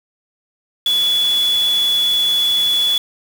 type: tone in noise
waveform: sine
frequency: 3419 Hz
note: G#7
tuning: 50 cents sharp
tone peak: -13 dBFS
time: 0.86-2.98 s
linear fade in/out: 2 ms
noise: white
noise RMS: -29 dBFS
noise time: 0.86-2.98 s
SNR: +13 dB
effects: none